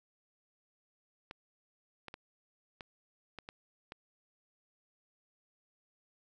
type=clicks; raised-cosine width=0.3 ms; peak=-28 dBFS; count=7; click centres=1.311 / 2.083 / 2.141 / 2.808 / 3.387 / 3.489 / 3.921 s; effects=none